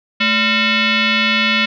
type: tone with frequency modulation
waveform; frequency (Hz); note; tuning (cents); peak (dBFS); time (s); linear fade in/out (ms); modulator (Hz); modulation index
sine; 220; A3; 0; -12; 0.2-1.66; 10; 800; 4.2
effects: none